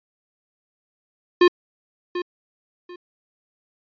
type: tone with echo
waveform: square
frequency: 355 Hz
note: F4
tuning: 28 cents sharp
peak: -11 dBFS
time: 1.41-1.48 s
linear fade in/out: 5 ms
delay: 740 ms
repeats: 2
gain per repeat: -13 dB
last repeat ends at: 2.96 s
effects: resampled to 11025 Hz